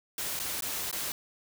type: noise with dropouts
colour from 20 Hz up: white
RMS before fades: -34 dBFS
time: 0.18-1.12 s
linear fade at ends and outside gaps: 2 ms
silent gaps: 0.392-0.398 / 0.608-0.622 / 0.913-0.927 s
effects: none